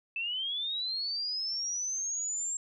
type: linear sweep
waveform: sine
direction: up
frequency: 2618 to 7500 Hz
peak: -31 dBFS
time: 0.16-2.57 s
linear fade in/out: 2 ms
effects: none